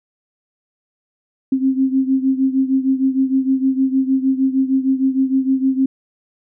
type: beating tone pair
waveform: sine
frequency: 263.7 / 270.2 Hz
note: C4 / C#4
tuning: +14 / -44 cents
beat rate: 6.5 Hz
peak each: -15 / -19 dBFS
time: 1.52-5.86 s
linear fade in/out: 5 ms
effects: none